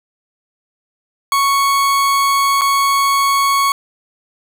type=tone with dropouts; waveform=40% pulse; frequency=1108.7 Hz; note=C#6; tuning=in tune; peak=-11 dBFS; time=1.32-3.72 s; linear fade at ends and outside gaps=1 ms; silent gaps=2.611-2.617 s; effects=none